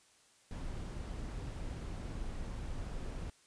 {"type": "noise", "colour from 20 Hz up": "brown", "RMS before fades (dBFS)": -41, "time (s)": [0.51, 3.3], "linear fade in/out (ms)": 2, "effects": ["white hiss -66 dBFS RMS until 3.46 s", "resampled to 22050 Hz"]}